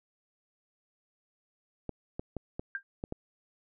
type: clicks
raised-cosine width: 2 ms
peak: -22 dBFS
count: 6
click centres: 1.893 / 2.195 / 2.367 / 2.595 / 3.039 / 3.124 s
type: tone with exponential decay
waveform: sine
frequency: 1591 Hz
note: G6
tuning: 25 cents sharp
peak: -28 dBFS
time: 2.75-2.83 s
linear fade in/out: 1 ms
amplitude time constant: 16 ms
effects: none